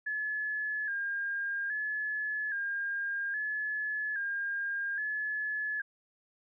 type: tone with vibrato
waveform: sine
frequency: 1661.2 Hz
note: G#6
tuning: in tune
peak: -31 dBFS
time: 0.06-5.82 s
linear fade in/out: 10 ms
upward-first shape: square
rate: 0.61 Hz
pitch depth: 53 cents each way
effects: none